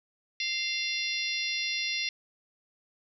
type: harmonic tone with a mistuned harmonic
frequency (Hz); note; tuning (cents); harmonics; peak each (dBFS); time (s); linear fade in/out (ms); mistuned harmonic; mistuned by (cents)
698.5; F5; 0; 3 / 4 / 5 / 6 / 7 / 8; -34 / -35 / -36 / -37 / -37 / -38; 0.4-2.09; 2; 4; -29
effects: none